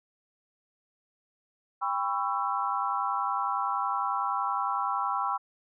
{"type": "chord", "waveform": "sine", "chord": "C# half-diminished seventh", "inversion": "second", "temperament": "just", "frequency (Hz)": [798.3, 997.9, 1108.7, 1330.5], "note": ["G5", "B5", "C#6", "E6"], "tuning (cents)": [31, 18, 0, 16], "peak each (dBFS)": -32, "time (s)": [1.81, 5.38], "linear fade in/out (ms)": 20, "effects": []}